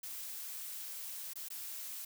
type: noise with dropouts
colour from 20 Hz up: blue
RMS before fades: -44 dBFS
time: 0.03-2.05 s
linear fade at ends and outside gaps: 5 ms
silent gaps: 1.335-1.356 / 1.486-1.502 s
effects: none